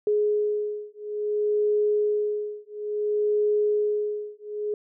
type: beating tone pair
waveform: sine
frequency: 418.8 / 419.38 Hz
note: G#4 / G#4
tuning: +15 / +17 cents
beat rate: 0.58 Hz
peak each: -25 dBFS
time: 0.07-4.74 s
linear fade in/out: 2 ms
effects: none